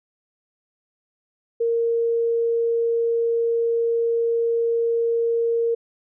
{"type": "tone", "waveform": "sine", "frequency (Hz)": 463.7, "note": "A#4", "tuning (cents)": -9, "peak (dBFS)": -18, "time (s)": [1.6, 5.75], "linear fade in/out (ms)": 10, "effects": []}